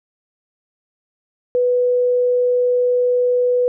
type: tone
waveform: sine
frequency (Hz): 493.9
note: B4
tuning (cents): 0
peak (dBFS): -13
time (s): 1.55-3.68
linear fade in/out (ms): 0
effects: none